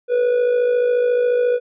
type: tone with amplitude modulation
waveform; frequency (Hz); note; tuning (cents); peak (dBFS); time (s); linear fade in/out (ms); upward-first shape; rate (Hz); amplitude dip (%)
triangle; 489.1; B4; -17; -10; 0.08-1.6; 50; sine; 54.2; 50
effects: resampled to 8000 Hz